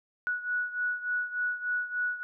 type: beating tone pair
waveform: sine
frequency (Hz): 1468 / 1471.4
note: F#6 / F#6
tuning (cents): -14 / -10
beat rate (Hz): 3.4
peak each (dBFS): -30 / -34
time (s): 0.27-2.23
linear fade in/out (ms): 0
effects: none

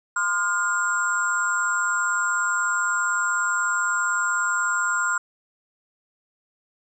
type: tone cluster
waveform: sine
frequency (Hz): 1033 / 1226 / 1416 / 7580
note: C6 / D#6 / F6 / A#8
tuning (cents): -22 / -26 / +23 / +28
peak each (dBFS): -28 / -30 / -22 / -30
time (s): 0.16-5.18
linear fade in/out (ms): 5
effects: none

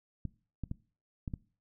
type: clicks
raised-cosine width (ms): 5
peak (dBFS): -24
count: 5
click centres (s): 0.253 / 0.637 / 0.714 / 1.278 / 1.338
effects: noise-tail reverb RT60 0.4 s tail -21 dB re dry

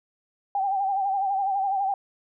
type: tone with vibrato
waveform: sine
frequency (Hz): 784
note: G5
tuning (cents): 0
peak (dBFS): -22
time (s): 0.55-1.94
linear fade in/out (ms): 2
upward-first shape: sine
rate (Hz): 12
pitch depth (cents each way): 61
effects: none

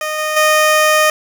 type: tone with level steps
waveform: 15% pulse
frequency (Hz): 616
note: D#5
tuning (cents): -17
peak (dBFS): -12 / -10 / -3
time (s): 0.01-1.1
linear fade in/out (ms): 2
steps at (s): 0.18 / 0.36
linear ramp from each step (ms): 10
effects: none

